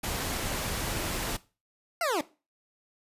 pink noise, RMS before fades -32 dBFS, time 0.03-1.37 s, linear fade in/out 10 ms
20% pulse linear sweep, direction down, 715 to 267.4 Hz, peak -21 dBFS, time 2.01-2.21 s, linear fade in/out 2 ms
effects noise-tail reverb RT60 0.3 s tail -18 dB re dry + resampled to 32000 Hz

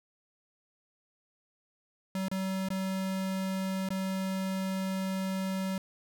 square tone with dropouts, 190.3 Hz, F#3, 49 cents sharp, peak -31 dBFS, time 2.15-5.78 s, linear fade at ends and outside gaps 2 ms, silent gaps 2.284-2.314 / 2.687-2.703 / 3.889-3.904 s, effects none

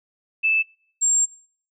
sine tone pair in turn, 2630 / 7439 Hz, E7 / A#8, -5 / -5 cents, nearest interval octave + tritone, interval 1800 cents, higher second, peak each -16 dBFS, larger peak neither, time 0.43-0.63 / 1.01-1.26 s, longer second, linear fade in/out 20 ms, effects noise-tail reverb RT60 0.5 s tail -23 dB re dry

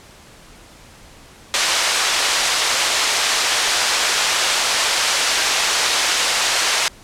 white band-pass noise, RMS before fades -18 dBFS, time 1.54-6.88 s, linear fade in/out 0 ms, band 580 to 6100 Hz, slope 12 dB/octave, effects pink hiss -44 dBFS RMS until 7.03 s + low-pass 10000 Hz 12 dB/octave

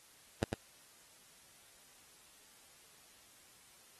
10% pulse tone with echo, 110 Hz, A2, in tune, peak -18 dBFS, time 0.42-0.44 s, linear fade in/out 5 ms, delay 100 ms, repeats 1, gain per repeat -5 dB, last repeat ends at 0.54 s, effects white hiss -62 dBFS RMS until 3.99 s + AAC 32 kbps

